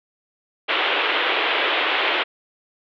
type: band-pass noise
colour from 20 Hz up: white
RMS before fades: -21 dBFS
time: 0.68-2.24 s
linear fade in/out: 20 ms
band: 320 to 3400 Hz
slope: 48 dB/octave
effects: none